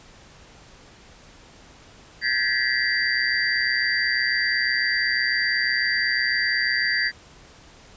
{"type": "tone cluster", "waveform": "sine", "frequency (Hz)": [1587, 1713, 1911, 2039, 4667], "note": ["G6", "A6", "A#6", "C7", "D8"], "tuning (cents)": [21, -47, 43, -45, -12], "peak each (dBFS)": [-30, -26, -24, -29, -26], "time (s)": [2.21, 7.12], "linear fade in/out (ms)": 50, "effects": ["pink hiss -49 dBFS RMS until 7.96 s", "resampled to 16000 Hz"]}